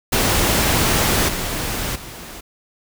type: noise with level steps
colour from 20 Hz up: pink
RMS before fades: -17 / -24 / -35 dBFS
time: 0.12-2.41 s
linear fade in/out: 10 ms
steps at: 1.28 / 1.95 s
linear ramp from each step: 10 ms
effects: none